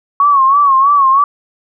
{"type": "tone with vibrato", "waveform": "sine", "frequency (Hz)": 1108.7, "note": "C#6", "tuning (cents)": 0, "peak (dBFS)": -6, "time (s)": [0.2, 1.24], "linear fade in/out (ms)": 2, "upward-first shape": "sine", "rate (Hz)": 3.1, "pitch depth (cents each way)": 86, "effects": []}